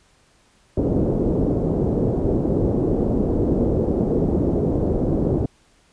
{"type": "low-pass noise", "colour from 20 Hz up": "white", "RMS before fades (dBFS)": -20, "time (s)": [0.77, 5.46], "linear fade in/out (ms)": 5, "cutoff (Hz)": 450, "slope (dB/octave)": 24, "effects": ["pink hiss -58 dBFS RMS until 5.92 s", "resampled to 22050 Hz"]}